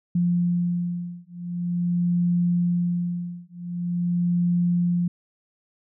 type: beating tone pair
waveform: sine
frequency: 174.61 / 175.06 Hz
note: F3 / F3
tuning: 0 / +4 cents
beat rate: 0.45 Hz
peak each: -24 dBFS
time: 0.15-5.08 s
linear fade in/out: 5 ms
effects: none